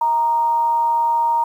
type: tone with amplitude modulation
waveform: sine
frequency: 932.3 Hz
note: A#5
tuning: in tune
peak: -13 dBFS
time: 0.01-1.44 s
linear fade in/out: 5 ms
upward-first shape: sine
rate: 286 Hz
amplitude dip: 30%
effects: 8-bit